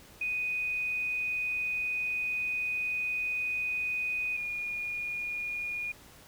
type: tone pair in turn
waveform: sine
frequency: 2489 / 2438 Hz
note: D#7 / D#7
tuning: 0 / -36 cents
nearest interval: unison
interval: 36 cents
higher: first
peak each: -29 / -32 dBFS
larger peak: first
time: 0.21-4.37 / 4.37-5.92 s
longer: first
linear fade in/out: 5 ms
effects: pink hiss -54 dBFS RMS until 6.27 s